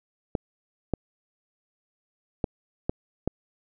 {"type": "clicks", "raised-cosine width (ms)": 2, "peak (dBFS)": -11, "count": 5, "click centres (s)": [0.352, 0.937, 2.442, 2.895, 3.276], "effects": []}